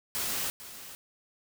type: noise with echo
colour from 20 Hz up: white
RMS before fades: -32 dBFS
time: 0.15-0.5 s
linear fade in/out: 0 ms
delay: 450 ms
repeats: 1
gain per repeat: -13 dB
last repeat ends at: 0.95 s
effects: none